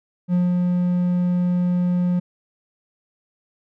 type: tone with ADSR envelope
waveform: triangle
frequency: 178.1 Hz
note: F3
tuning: 34 cents sharp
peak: -13 dBFS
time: 0.28-2.2 s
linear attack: 54 ms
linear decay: 180 ms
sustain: -2 dB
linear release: 12 ms
effects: none